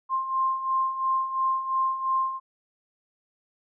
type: beating tone pair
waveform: sine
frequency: 1053 / 1055.9 Hz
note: C6 / C6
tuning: +11 / +15 cents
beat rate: 2.9 Hz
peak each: -30 / -24 dBFS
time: 0.09-2.4 s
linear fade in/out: 50 ms
effects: none